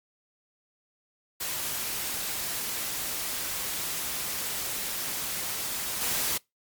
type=noise with level steps; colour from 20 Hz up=white; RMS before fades=-32 / -28 dBFS; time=1.4-6.38 s; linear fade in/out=10 ms; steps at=6.01 s; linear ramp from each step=10 ms; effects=noise-tail reverb RT60 0.2 s tail -25 dB re dry + MP3 96 kbps